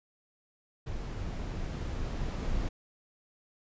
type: noise with level ramp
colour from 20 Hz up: brown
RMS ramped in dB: -37 to -32 dBFS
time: 0.86-2.69 s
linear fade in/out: 10 ms
effects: resampled to 16000 Hz